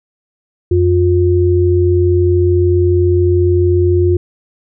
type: tone pair together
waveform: sine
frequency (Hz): 89.3 / 355.2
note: F2 / F4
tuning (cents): +39 / +29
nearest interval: 2 octaves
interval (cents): 2390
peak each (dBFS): -11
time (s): 0.71-4.17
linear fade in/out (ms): 5
effects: none